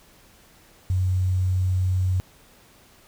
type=tone with quantisation; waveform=sine; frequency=92.5 Hz; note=F#2; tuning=in tune; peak=-19 dBFS; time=0.9-2.2 s; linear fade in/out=0 ms; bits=8; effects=pink hiss -54 dBFS RMS until 3.07 s